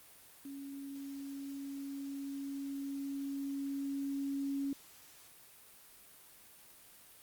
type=tone with level ramp; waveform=sine; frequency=277.2 Hz; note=C#4; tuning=in tune; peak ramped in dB=-43 to -33 dBFS; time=0.45-4.73 s; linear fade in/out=2 ms; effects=white hiss -58 dBFS RMS until 7.22 s + Opus 32 kbps